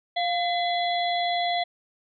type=harmonic tone with a mistuned harmonic; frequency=676 Hz; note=E5; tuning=43 cents sharp; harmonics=1 / 3 / 5 / 6; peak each=-24 / -32 / -31 / -35 dBFS; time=0.16-1.64 s; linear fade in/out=10 ms; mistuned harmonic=1; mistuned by=+62 cents; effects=none